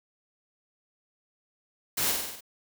white noise with echo, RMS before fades -28 dBFS, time 1.97-2.12 s, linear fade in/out 10 ms, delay 48 ms, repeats 6, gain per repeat -3 dB, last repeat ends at 2.408 s, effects none

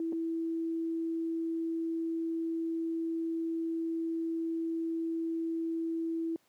sine tone with dropouts, 328.8 Hz, E4, 4 cents flat, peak -30 dBFS, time 0-6.36 s, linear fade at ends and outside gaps 1 ms, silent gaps 0.124-0.129 s, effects pink hiss -70 dBFS RMS until 6.48 s + high-pass 200 Hz 12 dB/octave

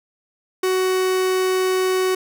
45% pulse tone, 373 Hz, F#4, 14 cents sharp, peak -17 dBFS, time 0.63-2.15 s, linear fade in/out 5 ms, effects none

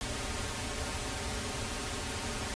pink noise with comb filter, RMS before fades -36 dBFS, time 0.01-2.54 s, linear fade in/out 0 ms, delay 6 ms, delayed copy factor -1, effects resampled to 22050 Hz

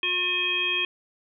harmonic tone, 359.4 Hz, F4, 50 cents sharp, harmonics 1 / 3 / 5 / 7 / 9, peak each -36 / -37 / -36 / -25 / -27 dBFS, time 0.03-0.85 s, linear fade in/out 2 ms, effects none

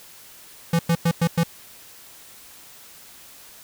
square tone bursts, 167.8 Hz, E3, 31 cents sharp, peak -17 dBFS, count 5, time 0.73-1.435 s, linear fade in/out 5 ms, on 61 ms, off 100 ms, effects white hiss -46 dBFS RMS until 3.63 s

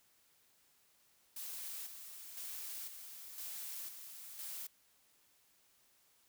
blue noise with tremolo, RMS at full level -45 dBFS, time 1.36-4.67 s, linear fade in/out 5 ms, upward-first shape square, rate 0.99 Hz, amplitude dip 50%, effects white hiss -71 dBFS RMS until 6.28 s

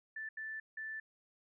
sine tone bursts at uneven times, 1760 Hz, A6, in tune, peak -40 dBFS, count 3, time 0.16-0.29 / 0.37-0.6 / 0.77-1 s, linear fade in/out 5 ms, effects none

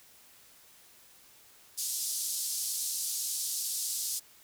white band-pass noise, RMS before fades -34 dBFS, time 1.77-4.2 s, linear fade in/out 20 ms, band 4500 to 12000 Hz, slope 24 dB/octave, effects white hiss -58 dBFS RMS until 4.43 s

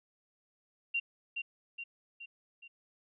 sine tone with echo, 2764 Hz, F7, 19 cents flat, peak -29 dBFS, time 0.94-1 s, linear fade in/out 10 ms, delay 420 ms, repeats 4, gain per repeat -5 dB, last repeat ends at 2.68 s, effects none

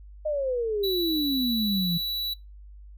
sine exponential sweep, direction down, 622.3 to 164.81 Hz, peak -24 dBFS, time 0.25-1.98 s, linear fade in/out 10 ms
square tone, 3936 Hz, B7, 7 cents flat, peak -28 dBFS, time 0.83-2.34 s, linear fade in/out 10 ms
effects noise-tail reverb RT60 0.2 s tail -22 dB re dry + added 50 Hz sine -43 dBFS peak until 2.97 s

